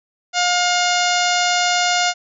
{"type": "harmonic tone", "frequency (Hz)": 712, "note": "F5", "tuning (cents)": 33, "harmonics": [1, 2, 3, 4, 5, 6, 7, 8, 9, 10], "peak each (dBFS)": [-19, -22, -24, -25, -26, -27, -27, -28, -29, -29], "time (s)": [0.33, 2.14], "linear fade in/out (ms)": 50, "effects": []}